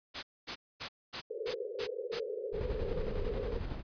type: noise bursts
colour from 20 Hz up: white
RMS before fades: -36 dBFS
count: 7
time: 0.14-2.203 s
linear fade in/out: 20 ms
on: 89 ms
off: 240 ms
type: band-pass noise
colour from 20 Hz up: white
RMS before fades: -39 dBFS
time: 1.3-3.59 s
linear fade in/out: 5 ms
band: 400 to 520 Hz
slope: 96 dB/octave
type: noise with tremolo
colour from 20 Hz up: brown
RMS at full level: -35 dBFS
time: 2.52-3.83 s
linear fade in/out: 50 ms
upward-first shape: square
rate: 11 Hz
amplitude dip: 40%
effects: resampled to 11025 Hz